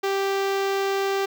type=tone with notch filter; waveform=sawtooth; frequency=392 Hz; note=G4; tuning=in tune; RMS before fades=-24 dBFS; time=0.03-1.26 s; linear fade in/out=10 ms; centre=9900 Hz; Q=0.77; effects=none